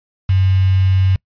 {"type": "tone with quantisation", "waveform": "sine", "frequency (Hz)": 94.6, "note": "F#2", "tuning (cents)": 39, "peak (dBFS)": -10, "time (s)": [0.29, 1.16], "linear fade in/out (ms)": 5, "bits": 5, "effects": ["noise-tail reverb RT60 0.1 s tail -25 dB re dry", "resampled to 11025 Hz"]}